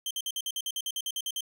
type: tone bursts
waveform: sawtooth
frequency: 3136 Hz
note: G7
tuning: in tune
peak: -27 dBFS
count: 14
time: 0.06-1.407 s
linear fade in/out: 2 ms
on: 47 ms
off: 53 ms
effects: none